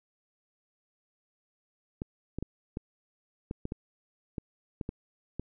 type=clicks; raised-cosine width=3 ms; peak=-21 dBFS; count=11; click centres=2.019 / 2.386 / 2.426 / 2.771 / 3.511 / 3.654 / 3.721 / 4.382 / 4.812 / 4.891 / 5.396 s; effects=none